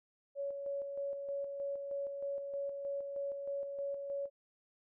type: tone with tremolo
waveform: sine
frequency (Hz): 560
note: C#5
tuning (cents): +18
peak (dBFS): -35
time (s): 0.35-4.3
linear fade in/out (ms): 50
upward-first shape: square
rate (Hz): 3.2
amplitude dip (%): 40
effects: none